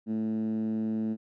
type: tone with band-pass filter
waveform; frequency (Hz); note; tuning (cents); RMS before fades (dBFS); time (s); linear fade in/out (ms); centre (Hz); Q
10% pulse; 110; A2; 0; -30; 0.06-1.17; 50; 240; 7.9
effects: none